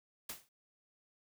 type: noise with exponential decay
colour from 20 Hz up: white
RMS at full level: -39 dBFS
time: 0.29-0.49 s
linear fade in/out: 5 ms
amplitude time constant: 42 ms
effects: none